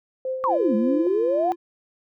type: tone with tremolo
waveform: sine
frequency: 520 Hz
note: C5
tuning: 11 cents flat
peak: -23 dBFS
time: 0.25-1.07 s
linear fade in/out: 2 ms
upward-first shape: sine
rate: 4.9 Hz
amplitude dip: 45%
type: exponential two-way sweep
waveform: sine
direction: down then up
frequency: 1174.7 to 207.7 to 767 Hz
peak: -19 dBFS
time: 0.44-1.52 s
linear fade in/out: 0 ms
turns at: 0.75 s
type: tone with pitch glide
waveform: triangle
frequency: 340.7 to 344.3 Hz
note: F4 to F4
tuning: -43 to -25 cents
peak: -24 dBFS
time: 0.47-1.56 s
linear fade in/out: 50 ms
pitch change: +18 cents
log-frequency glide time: 1.03-1.13 s
effects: none